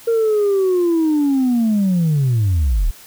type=linear sweep; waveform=sine; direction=down; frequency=466.2 to 31.87 Hz; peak=-11 dBFS; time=0.07-2.91 s; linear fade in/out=10 ms; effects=tanh soft clip ceiling -11 dBFS + white hiss -42 dBFS RMS until 3.06 s